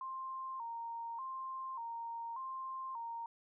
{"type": "tone with vibrato", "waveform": "sine", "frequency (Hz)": 987.8, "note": "B5", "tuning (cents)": 0, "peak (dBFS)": -40, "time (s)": [0.01, 3.26], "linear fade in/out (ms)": 2, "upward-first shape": "square", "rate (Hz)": 0.85, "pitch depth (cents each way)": 110, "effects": []}